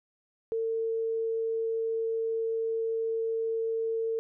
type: tone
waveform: sine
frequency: 451.3 Hz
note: A4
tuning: 44 cents sharp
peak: -27 dBFS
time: 0.52-4.19 s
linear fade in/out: 0 ms
effects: none